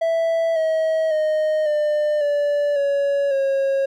triangle tone with pitch steps, 659.3 / 638.7 / 618.7 / 599.4 / 580.6 / 562.5 / 544.9 Hz, E5 / D#5 / D#5 / D5 / D5 / C#5 / C#5, 0 / +45 / -10 / +35 / -20 / +25 / -30 cents, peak -15 dBFS, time 0.01-3.86 s, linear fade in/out 10 ms, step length 550 ms, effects none

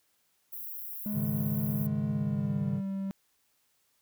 white high-pass noise, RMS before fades -40 dBFS, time 0.52-1.87 s, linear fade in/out 10 ms, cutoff 12000 Hz, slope 48 dB/octave
triangle tone with pitch glide, 209.5 to 194.34 Hz, G#3 to G3, +15 to -15 cents, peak -29 dBFS, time 1.06-3.11 s, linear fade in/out 0 ms, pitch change -130 cents, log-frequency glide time 2.08-2.86 s
triangle chord, Ab suspended fourth, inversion none, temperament just, 103.83 / 138.43 / 155.74 Hz, Ab2 / Db3 / Eb3, 0 / -2 / +2 cents, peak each -37 / -31 / -32 dBFS, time 1.12-2.82 s, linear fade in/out 50 ms
effects white hiss -72 dBFS RMS until 4.01 s

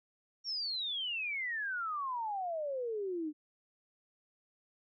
sine exponential sweep, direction down, 5640 to 293.7 Hz, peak -34 dBFS, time 0.44-3.33 s, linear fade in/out 50 ms, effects none

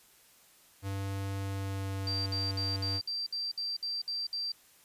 square tone with pitch glide, 98 to 97.15 Hz, G2 to G2, 0 to -15 cents, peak -34 dBFS, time 0.82-3.01 s, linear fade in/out 50 ms, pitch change -15 cents, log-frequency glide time 1.4-1.91 s
sine tone bursts, 4699 Hz, D8, in tune, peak -32 dBFS, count 10, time 2.07-4.519 s, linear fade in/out 2 ms, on 190 ms, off 61 ms
effects white hiss -61 dBFS RMS until 4.84 s + resampled to 32000 Hz

